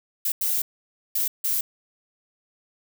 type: noise bursts at uneven times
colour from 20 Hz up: violet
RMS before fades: -24 dBFS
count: 4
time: 0.25-0.32 / 0.41-0.62 / 1.15-1.28 / 1.44-1.61 s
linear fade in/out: 5 ms
effects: none